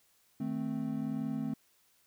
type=chord; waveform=triangle; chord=A diminished; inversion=second; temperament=equal; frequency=155.56 / 220 / 261.6 Hz; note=Eb3 / A3 / C4; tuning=0 / 0 / 0 cents; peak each=-38 / -34 / -34 dBFS; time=0.4-1.54 s; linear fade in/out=5 ms; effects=white hiss -69 dBFS RMS until 2.06 s